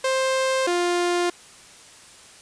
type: tone pair in turn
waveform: sawtooth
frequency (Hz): 526 / 351.1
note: C5 / F4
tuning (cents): +9 / +9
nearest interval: perfect fifth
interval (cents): 700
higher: first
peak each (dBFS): -16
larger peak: neither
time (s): 0.04-0.67 / 0.67-1.3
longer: neither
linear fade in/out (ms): 5
effects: white hiss -47 dBFS RMS until 2.41 s + resampled to 22050 Hz